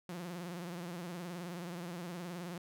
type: tone with vibrato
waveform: sawtooth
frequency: 174.61 Hz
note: F3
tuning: in tune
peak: -37 dBFS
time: 0.09-2.58 s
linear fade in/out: 2 ms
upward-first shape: triangle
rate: 19 Hz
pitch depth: 110 cents each way
effects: none